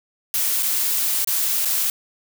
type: noise with dropouts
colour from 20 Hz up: blue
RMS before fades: -21 dBFS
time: 0.34-1.9 s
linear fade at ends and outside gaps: 1 ms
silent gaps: 0.625-0.629 / 1.246-1.273 / 1.65-1.655 s
effects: none